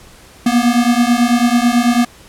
square beating tone pair, 235.7 / 244.8 Hz, A#3 / B3, +19 / -15 cents, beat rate 9.1 Hz, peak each -14 dBFS, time 0.46-2.05 s, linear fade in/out 5 ms, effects pink hiss -42 dBFS RMS until 2.28 s + low-pass 12000 Hz 12 dB/octave

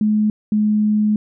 sine tone pair in turn, 212.8 / 211.8 Hz, G#3 / G#3, +42 / +34 cents, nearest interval unison, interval 8 cents, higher first, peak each -13 / -13 dBFS, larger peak neither, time 0.01-0.3 / 0.52-1.16 s, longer second, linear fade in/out 2 ms, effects none

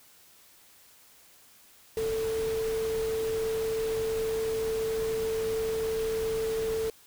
sine tone in noise, 444.9 Hz, A4, 19 cents sharp, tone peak -27 dBFS, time 1.97-6.9 s, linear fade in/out 2 ms, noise pink, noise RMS -40 dBFS, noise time 1.97-6.9 s, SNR +10 dB, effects white hiss -57 dBFS RMS until 7.06 s

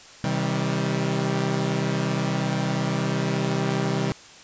sawtooth chord, C minor, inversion none, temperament equal with one note detuned, 130.81 / 159.2 / 196 Hz, C3 / Eb3 / G3, 0 / +40 / 0 cents, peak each -23 dBFS, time 0.24-4.12 s, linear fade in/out 0 ms, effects white hiss -46 dBFS RMS until 4.43 s + resampled to 16000 Hz

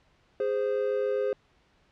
triangle tone pair together, 412.6 / 520.2 Hz, G#4 / C5, -11 / -10 cents, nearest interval major third, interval 401 cents, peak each -26 dBFS, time 0.4-1.33 s, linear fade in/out 2 ms, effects pink hiss -65 dBFS RMS until 1.91 s + low-pass 4000 Hz 12 dB/octave

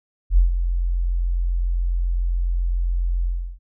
sine tone with ADSR envelope, 43.65 Hz, F1, in tune, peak -9 dBFS, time 0.3-3.59 s, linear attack 71 ms, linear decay 130 ms, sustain -9 dB, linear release 340 ms, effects none

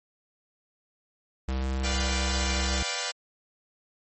square tone with pitch glide, 65.41 to 65.9 Hz, C2 to C2, 0 to +13 cents, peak -27 dBFS, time 1.48-2.83 s, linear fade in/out 5 ms, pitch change +13 cents, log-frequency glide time 1.59-1.67 s
5% pulse chord, G dominant seventh, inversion first, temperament equal with one note detuned, 493.9 / 587.3 / 701.3 / 784 Hz, B4 / D5 / F5 / G5, 0 / 0 / +7 / 0 cents, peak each -23 dBFS, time 1.83-3.12 s, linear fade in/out 20 ms
effects MP3 32 kbps

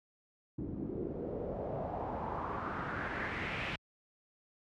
pink noise with low-pass filter sweep, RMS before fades -38 dBFS, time 0.58-3.76 s, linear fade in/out 5 ms, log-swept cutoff 280 to 2700 Hz, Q 3.1, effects high-pass 60 Hz 12 dB/octave

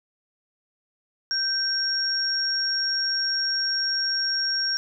sine tone pair together, 1557 / 5559 Hz, G6 / F8, -12 / -9 cents, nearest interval octave + minor seventh, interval 2203 cents, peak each -29 / -23 dBFS, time 1.31-4.77 s, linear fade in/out 0 ms, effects none

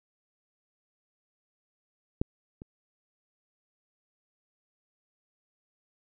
clicks, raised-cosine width 3 ms, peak -13 / -29 dBFS, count 2, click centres 2.215 / 2.619 s, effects none

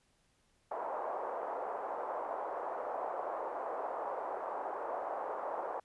pink band-pass noise, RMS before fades -39 dBFS, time 0.71-5.8 s, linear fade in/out 5 ms, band 530 to 1000 Hz, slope 24 dB/octave, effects pink hiss -73 dBFS RMS until 5.84 s + resampled to 24000 Hz

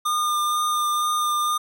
square tone with vibrato, 1209 Hz, D6, 50 cents sharp, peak -21 dBFS, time 0.05-1.58 s, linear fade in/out 10 ms, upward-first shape sine, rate 2.1 Hz, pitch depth 13 cents each way, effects none

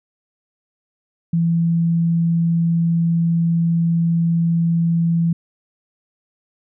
sine tone, 167.5 Hz, E3, 28 cents sharp, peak -14 dBFS, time 1.33-5.33 s, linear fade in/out 5 ms, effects none

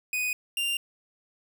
45% pulse tone pair in turn, 2489 / 2789 Hz, D#7 / F7, 0 / -3 cents, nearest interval major second, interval 197 cents, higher second, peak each -26 dBFS, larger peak neither, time 0.13-0.33 / 0.57-0.77 s, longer neither, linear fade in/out 2 ms, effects none

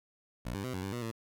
15% pulse tone with pitch steps, 60 / 98.9 / 127.6 / 92.5 / 97.6 / 121 / 113.5 Hz, B1 / G2 / C3 / F#2 / G2 / B2 / A#2, -49 / +16 / -43 / 0 / -7 / -35 / -46 cents, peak -29 dBFS, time 0.45-1.115 s, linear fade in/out 10 ms, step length 95 ms, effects 11-bit

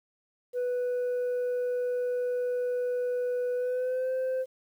sine tone with pitch glide, 493.9 to 517.9 Hz, B4 to C5, 0 to -18 cents, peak -24 dBFS, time 0.53-4.46 s, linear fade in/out 50 ms, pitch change +82 cents, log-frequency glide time 3.55-4.12 s, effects tanh soft clip ceiling -26 dBFS + 10-bit

